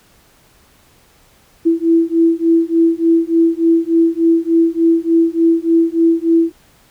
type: beating tone pair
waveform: sine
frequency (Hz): 329.6 / 333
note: E4 / E4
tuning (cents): 0 / +18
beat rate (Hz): 3.4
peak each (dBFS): -13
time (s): 1.65-6.52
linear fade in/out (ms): 20
effects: pink hiss -51 dBFS RMS until 6.9 s